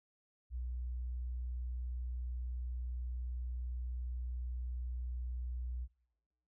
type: tone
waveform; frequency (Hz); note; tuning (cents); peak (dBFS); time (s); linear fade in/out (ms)
sine; 61.4; B1; -9; -37; 0.5-5.88; 50
effects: noise-tail reverb RT60 1.0 s tail -24 dB re dry